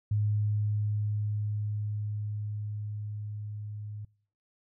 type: tone with level ramp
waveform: sine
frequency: 105 Hz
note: G#2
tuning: 19 cents sharp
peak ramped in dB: -24 to -37 dBFS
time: 0.11-4.05 s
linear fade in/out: 5 ms
effects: noise-tail reverb RT60 0.6 s tail -26 dB re dry